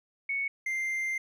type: tone pair in turn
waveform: sine / triangle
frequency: 2217 / 2093 Hz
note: C#7 / C7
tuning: 0 / 0 cents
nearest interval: minor second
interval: 100 cents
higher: first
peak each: -28 / -27 dBFS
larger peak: second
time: 0.29-0.48 / 0.66-1.18 s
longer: second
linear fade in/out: 5 ms
effects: none